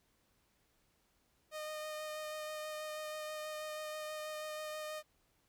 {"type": "tone with vibrato", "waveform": "sawtooth", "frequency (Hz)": 614, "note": "D#5", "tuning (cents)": -23, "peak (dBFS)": -37, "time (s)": [1.51, 5.03], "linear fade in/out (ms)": 50, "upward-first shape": "sine", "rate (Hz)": 6.2, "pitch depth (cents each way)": 11, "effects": ["pink hiss -75 dBFS RMS until 5.48 s"]}